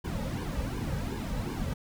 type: noise with flanger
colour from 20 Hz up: brown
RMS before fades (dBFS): -33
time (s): 0.04-1.74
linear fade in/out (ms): 10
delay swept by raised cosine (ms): 1.5 to 2.9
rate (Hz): 2.7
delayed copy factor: -0.85
effects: none